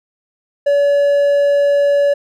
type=tone; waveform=triangle; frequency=570 Hz; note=C#5; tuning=48 cents sharp; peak=-8 dBFS; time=0.66-2.14 s; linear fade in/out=10 ms; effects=none